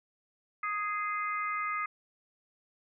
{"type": "harmonic tone", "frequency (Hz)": 415.3, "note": "G#4", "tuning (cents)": 0, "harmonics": [3, 4, 5, 6], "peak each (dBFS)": [-32, -44, -36, -46], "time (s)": [0.63, 1.86], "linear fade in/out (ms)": 5, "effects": []}